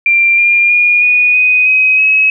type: tone with pitch steps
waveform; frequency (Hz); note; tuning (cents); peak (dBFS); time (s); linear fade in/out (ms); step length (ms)
sine; 2372 / 2402 / 2433 / 2464 / 2496 / 2528 / 2560; D7 / D7 / D#7 / D#7 / D#7 / D#7 / D#7; +17 / +38 / -39 / -17 / +5 / +27 / +49; -6; 0.06-2.3; 2; 320
effects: none